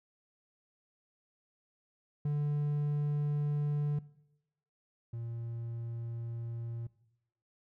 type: tone pair in turn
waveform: triangle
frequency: 146.83 / 116.54 Hz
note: D3 / A#2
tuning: 0 / 0 cents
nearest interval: major third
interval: 400 cents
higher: first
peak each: -27 / -35 dBFS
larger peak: first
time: 2.25-3.99 / 5.13-6.87 s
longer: neither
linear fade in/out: 5 ms
effects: noise-tail reverb RT60 0.9 s tail -20 dB re dry